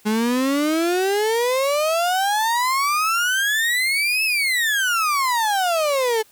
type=exponential two-way sweep; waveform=35% pulse; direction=up then down; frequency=209.4 to 2637 to 427.2 Hz; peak=-16 dBFS; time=0.05-6.23 s; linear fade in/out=20 ms; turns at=4.24 s; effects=white hiss -54 dBFS RMS until 6.31 s